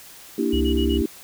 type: chord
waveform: sine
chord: E half-diminished seventh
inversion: second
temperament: equal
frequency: 233.1 / 293.7 / 329.6 / 392 Hz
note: Bb3 / D4 / E4 / G4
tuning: 0 / 0 / 0 / 0 cents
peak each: -25 dBFS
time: 0.38-1.06 s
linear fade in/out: 5 ms
type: tone bursts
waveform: sine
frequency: 2918 Hz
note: F#7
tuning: 25 cents flat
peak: -29 dBFS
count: 4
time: 0.52-0.982 s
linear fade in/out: 20 ms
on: 93 ms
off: 30 ms
type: tone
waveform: sine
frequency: 67.3 Hz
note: C2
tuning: 49 cents sharp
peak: -22 dBFS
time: 0.53-1.02 s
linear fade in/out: 5 ms
effects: white hiss -44 dBFS RMS until 1.23 s